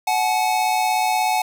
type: tone pair together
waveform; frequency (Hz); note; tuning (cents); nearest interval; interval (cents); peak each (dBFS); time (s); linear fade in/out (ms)
square; 740 / 856.6; F#5 / A5; 0 / -47; minor third; 253; -21; 0.07-1.42; 5
effects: none